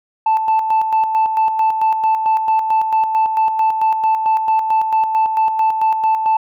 sine tone with tremolo, 880 Hz, A5, in tune, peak -9 dBFS, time 0.26-6.37 s, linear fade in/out 5 ms, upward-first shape square, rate 4.5 Hz, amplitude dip 55%, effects tanh soft clip ceiling -9 dBFS

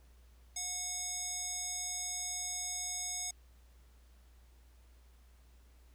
square tone with band-pass filter, 729 Hz, F#5, 26 cents flat, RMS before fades -39 dBFS, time 0.56-3.31 s, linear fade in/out 5 ms, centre 7000 Hz, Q 4, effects added 60 Hz sine -58 dBFS peak until 5.94 s + pink hiss -70 dBFS RMS until 5.94 s

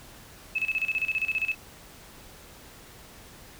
sine tone with tremolo, 2600 Hz, E7, 24 cents flat, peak -23 dBFS, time 0.55-1.55 s, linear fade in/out 10 ms, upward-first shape square, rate 15 Hz, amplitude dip 80%, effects pink hiss -49 dBFS RMS until 3.59 s

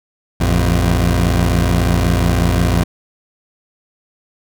20% pulse tone pair together, 56.46 / 87.6 Hz, A1 / F2, +45 / +6 cents, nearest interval minor sixth, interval 761 cents, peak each -10 dBFS, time 0.4-2.84 s, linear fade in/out 10 ms, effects none

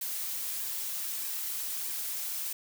blue noise with flanger, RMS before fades -35 dBFS, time 0.01-2.53 s, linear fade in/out 5 ms, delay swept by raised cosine 1.4 to 7 ms, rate 1.6 Hz, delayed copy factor -0.5, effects none

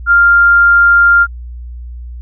sine tone, 1396.9 Hz, F6, in tune, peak -4 dBFS, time 0.06-1.27 s, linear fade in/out 50 ms, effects added 60 Hz sine -24 dBFS peak until 2.21 s

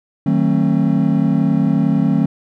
triangle chord, D# diminished seventh, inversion none, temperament just, 155.56 / 186.68 / 224 / 268.8 Hz, D#3 / F#3 / A3 / C4, 0 / +16 / +31 / +47 cents, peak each -16 dBFS, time 0.26-2.26 s, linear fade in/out 5 ms, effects none

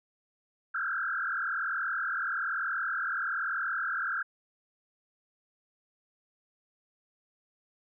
sine tone with frequency modulation, 1480 Hz, F#6, in tune, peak -29 dBFS, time 0.74-4.23 s, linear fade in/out 10 ms, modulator 41.1 Hz, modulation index 3.8, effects none

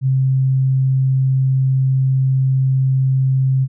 sine tone, 132.4 Hz, C3, 21 cents sharp, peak -12 dBFS, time 0.01-3.68 s, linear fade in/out 50 ms, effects none

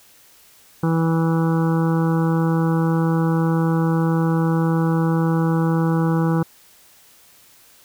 harmonic tone, 163.8 Hz, E3, 11 cents flat, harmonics 1 / 2 / 3 / 5 / 6 / 7 / 8 / 9, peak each -17 / -23 / -27 / -31 / -33 / -34 / -35 / -36 dBFS, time 0.83-6.43 s, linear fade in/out 5 ms, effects white hiss -51 dBFS RMS until 7.84 s

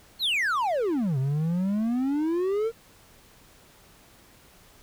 triangle exponential two-way sweep, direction down then up, 4418 to 128.9 to 467.3 Hz, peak -21 dBFS, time 0.19-2.72 s, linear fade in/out 50 ms, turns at 1.18 s, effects pink hiss -55 dBFS RMS until 4.82 s

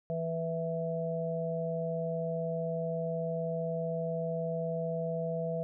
harmonic tone, 164.81 Hz, E3, in tune, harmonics 1 / 3 / 4, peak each -35 / -36 / -35 dBFS, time 0.1-5.63 s, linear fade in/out 0 ms, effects none

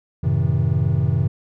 triangle chord, F# diminished seventh, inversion none, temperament just, 92.5 / 111 / 133.2 / 159.84 Hz, F#2 / A2 / C3 / Eb3, 0 / +16 / +31 / +47 cents, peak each -20 / -21 / -18 / -21 dBFS, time 0.23-1.28 s, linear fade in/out 10 ms, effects none

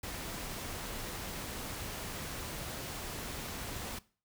pink noise, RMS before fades -41 dBFS, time 0.03-3.99 s, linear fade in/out 5 ms, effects noise-tail reverb RT60 0.4 s tail -20 dB re dry

